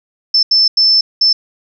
sine tone bursts at uneven times, 5290 Hz, E8, 5 cents sharp, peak -7 dBFS, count 4, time 0.34-0.43 / 0.51-0.68 / 0.77-1.01 / 1.21-1.33 s, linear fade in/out 5 ms, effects none

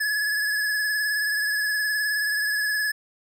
square tone with vibrato, 1700 Hz, G#6, 40 cents sharp, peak -23 dBFS, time 0-2.92 s, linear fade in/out 10 ms, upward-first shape sine, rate 19 Hz, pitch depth 34 cents each way, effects none

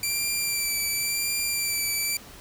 10% pulse tone with vibrato, 2349 Hz, D7, in tune, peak -16 dBFS, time 0.03-2.17 s, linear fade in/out 2 ms, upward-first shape sine, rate 0.93 Hz, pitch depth 25 cents each way, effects pink hiss -46 dBFS RMS until 2.4 s

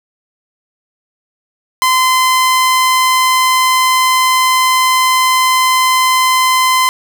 sawtooth tone, 1030 Hz, C6, 28 cents flat, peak -5 dBFS, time 1.82-6.89 s, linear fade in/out 0 ms, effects none

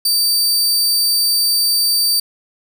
sawtooth tone, 4635 Hz, D8, 24 cents flat, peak -10 dBFS, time 0.05-2.2 s, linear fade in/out 5 ms, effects none

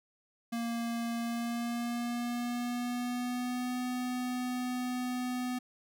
square tone with pitch glide, 233.1 to 249.8 Hz, A#3 to B3, 0 to +20 cents, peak -33 dBFS, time 0.52-5.59 s, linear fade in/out 10 ms, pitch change +120 cents, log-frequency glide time 1.18-3.78 s, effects none

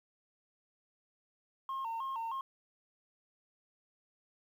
sine tone with vibrato, 987.8 Hz, B5, in tune, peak -33 dBFS, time 1.69-2.41 s, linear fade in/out 2 ms, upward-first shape square, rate 3.2 Hz, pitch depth 140 cents each way, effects tanh soft clip ceiling -34 dBFS + 11-bit

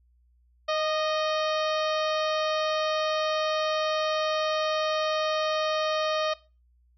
harmonic tone with a mistuned harmonic, 622.3 Hz, D#5, in tune, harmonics 1 / 2 / 3 / 4 / 5 / 6 / 7 / 8 / 9, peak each -26 / -30 / -38 / -38 / -37 / -39 / -40 / -45 / -45 dBFS, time 0.68-6.34 s, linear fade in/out 10 ms, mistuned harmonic 2, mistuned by -23 cents, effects noise-tail reverb RT60 0.3 s tail -19 dB re dry + added 60 Hz sine -60 dBFS peak until 6.97 s

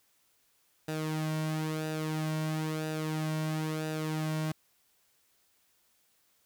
sawtooth tone with flanger, 156.2 Hz, D#3, 7 cents sharp, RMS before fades -33 dBFS, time 0.88-4.52 s, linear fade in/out 5 ms, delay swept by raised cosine 0.92 to 2.42 ms, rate 1 Hz, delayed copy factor -0.6, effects white hiss -70 dBFS RMS until 6.45 s

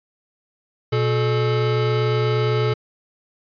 square tone pair together, 121.11 / 431.6 Hz, B2 / A4, -33 / -33 cents, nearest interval octave + minor seventh, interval 2200 cents, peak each -20 / -22 dBFS, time 0.92-2.74 s, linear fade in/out 10 ms, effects resampled to 11025 Hz

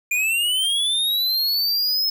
square linear sweep, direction up, 2400 to 5220 Hz, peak -19 dBFS, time 0.11-2.1 s, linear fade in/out 5 ms, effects none

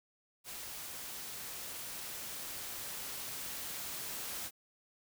white noise with level ramp, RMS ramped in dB -45 to -41 dBFS, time 0.44-4.51 s, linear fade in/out 50 ms, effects none

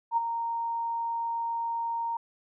sine tone with ADSR envelope, 927 Hz, A#5, 10 cents flat, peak -20 dBFS, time 0.11-2.17 s, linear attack 60 ms, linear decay 19 ms, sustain -8 dB, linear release 4 ms, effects none

